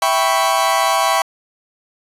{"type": "chord", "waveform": "40% pulse", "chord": "C# half-diminished seventh", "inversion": "first", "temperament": "equal", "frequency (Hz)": [659.3, 784, 987.8, 1108.7], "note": ["E5", "G5", "B5", "C#6"], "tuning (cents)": [0, 0, 0, 0], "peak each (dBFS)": [-19, -18, -19, -18], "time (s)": [0.02, 1.22], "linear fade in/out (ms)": 2, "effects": ["resampled to 32000 Hz"]}